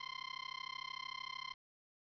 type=tone with amplitude modulation; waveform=15% pulse; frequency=1043 Hz; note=C6; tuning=6 cents flat; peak=-33 dBFS; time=0-1.54 s; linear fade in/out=10 ms; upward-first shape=sine; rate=33.2 Hz; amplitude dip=100%; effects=resampled to 11025 Hz + 10-bit